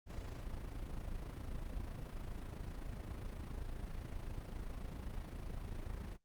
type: noise with amplitude modulation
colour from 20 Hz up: brown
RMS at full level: -42 dBFS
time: 0.06-6.18 s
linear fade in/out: 50 ms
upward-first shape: sine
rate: 27.6 Hz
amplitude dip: 55%
effects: noise-tail reverb RT60 0.1 s tail -19 dB re dry + Opus 48 kbps